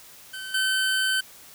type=tone with level steps; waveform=25% pulse; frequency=1534 Hz; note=G6; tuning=38 cents flat; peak=-30 / -18 dBFS; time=0.33-1.21 s; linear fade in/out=10 ms; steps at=0.54 s; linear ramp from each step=5 ms; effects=white hiss -48 dBFS RMS until 1.54 s